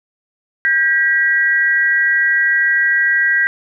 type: tone pair together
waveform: sine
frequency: 1600 / 1933 Hz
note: G6 / B6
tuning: +35 / -38 cents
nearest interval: minor third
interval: 327 cents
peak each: -14 dBFS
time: 0.65-3.47 s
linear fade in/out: 0 ms
effects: none